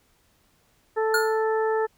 harmonic tone, 440 Hz, A4, in tune, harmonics 1 / 2 / 3 / 4, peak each -22 / -28 / -34 / -34 dBFS, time 0.96-1.87 s, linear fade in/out 20 ms
square tone with exponential decay, 1430 Hz, F6, 41 cents sharp, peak -19 dBFS, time 1.14-1.44 s, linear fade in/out 2 ms, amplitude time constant 65 ms
effects pink hiss -64 dBFS RMS until 1.97 s

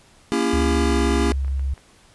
square chord, A# diminished seventh, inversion none, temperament just, 233.1 / 279.7 / 335.6 / 402.8 Hz, A#3 / C#4 / E4 / G4, 0 / +16 / +31 / +47 cents, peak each -25 dBFS, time 0.32-1.32 s, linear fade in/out 0 ms
sine tone with pitch glide, 72.5 to 67.64 Hz, D2 to C#2, -22 to -42 cents, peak -20 dBFS, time 0.53-1.74 s, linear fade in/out 5 ms, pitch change -120 cents, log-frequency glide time 0.82-0.96 s
clicks, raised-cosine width 0.5 ms, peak -30 dBFS, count 4, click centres 1.447 / 1.481 / 1.595 / 1.778 s
effects pink hiss -53 dBFS RMS until 2.14 s + resampled to 24000 Hz

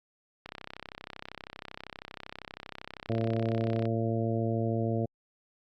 click train, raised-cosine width 0.3 ms, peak -24 dBFS, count 112, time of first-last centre 0.46-3.854 s, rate 32.7 Hz
harmonic tone, 113.5 Hz, A#2, 46 cents flat, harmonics 1 / 2 / 3 / 4 / 5 / 6, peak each -30 / -33 / -35 / -36 / -37 / -38 dBFS, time 3.09-5.06 s, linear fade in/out 10 ms
effects Opus 48 kbps

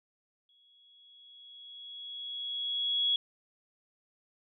sine tone with exponential growth, 3343 Hz, G#7, 11 cents sharp, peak -24 dBFS, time 0.49-3.16 s, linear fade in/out 2 ms, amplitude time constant 580 ms, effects none

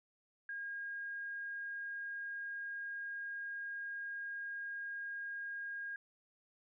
sine tone, 1625 Hz, G#6, 38 cents flat, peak -40 dBFS, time 0.49-5.96 s, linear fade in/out 2 ms, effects none

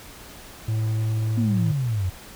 triangle tone, 110 Hz, A2, in tune, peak -19 dBFS, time 0.68-1.72 s, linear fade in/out 5 ms
sine exponential sweep, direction down, 246.9 to 87 Hz, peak -21 dBFS, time 1.37-2.1 s, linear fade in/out 10 ms
effects pink hiss -43 dBFS RMS until 2.35 s

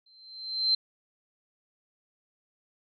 sine tone with exponential growth, 4112 Hz, C8, 31 cents flat, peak -19 dBFS, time 0.06-0.75 s, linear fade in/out 5 ms, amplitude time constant 150 ms, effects none

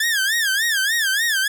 sawtooth tone with vibrato, 1700 Hz, G#6, 40 cents sharp, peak -14 dBFS, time 0-1.48 s, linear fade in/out 5 ms, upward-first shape sine, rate 3.4 Hz, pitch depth 180 cents each way, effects 9-bit

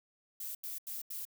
violet noise bursts, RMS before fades -41 dBFS, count 4, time 0.4-1.252 s, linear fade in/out 5 ms, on 150 ms, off 84 ms, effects none

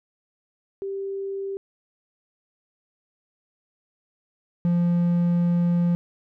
sine / triangle tone pair in turn, 392 / 173.41 Hz, G4 / F3, 0 / -12 cents, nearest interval octave + major second, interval 1412 cents, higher first, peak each -27 / -16 dBFS, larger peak second, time 0.82-1.57 / 4.65-5.95 s, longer second, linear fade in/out 0 ms, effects none

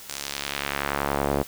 sawtooth tone with band-pass filter sweep, 70.6 Hz, C#2, 32 cents sharp, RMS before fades -28 dBFS, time 0.09-1.43 s, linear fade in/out 5 ms, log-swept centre 7900 to 490 Hz, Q 0.98, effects white hiss -43 dBFS RMS until 1.47 s

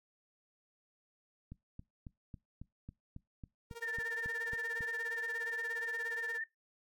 click train, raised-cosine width 5 ms, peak -34 dBFS, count 13, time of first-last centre 1.52-4.808 s, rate 3.65 Hz
sawtooth tone with tremolo, 466.2 Hz, A#4, in tune, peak -38 dBFS, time 3.7-6.4 s, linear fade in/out 50 ms, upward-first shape triangle, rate 17 Hz, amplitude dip 100%
sine tone with vibrato, 1789 Hz, A6, 28 cents sharp, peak -36 dBFS, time 3.82-6.44 s, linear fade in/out 5 ms, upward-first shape square, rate 8.5 Hz, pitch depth 28 cents each way
effects noise-tail reverb RT60 0.2 s tail -22 dB re dry

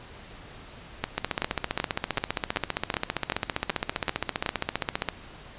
two click trains, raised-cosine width 0.3 ms, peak -9 / -9 dBFS, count 10 / 60, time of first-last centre 1.04-4.462 / 1.18-5.087 s, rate 2.63 / 15.1 Hz, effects pink hiss -46 dBFS RMS until 5.58 s + resampled to 8000 Hz

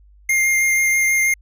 square tone with vibrato, 2115 Hz, C7, 18 cents sharp, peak -15 dBFS, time 0.29-1.34 s, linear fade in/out 5 ms, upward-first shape sine, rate 6.2 Hz, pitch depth 9 cents each way, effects added 50 Hz sine -46 dBFS peak until 1.41 s

